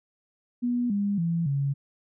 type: tone with pitch steps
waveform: sine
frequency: 243.1 / 202.1 / 167.97 / 139.62 Hz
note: B3 / G#3 / E3 / C#3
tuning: -27 / -47 / +33 / +13 cents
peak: -23 dBFS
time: 0.62-1.74 s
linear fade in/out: 20 ms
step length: 280 ms
effects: none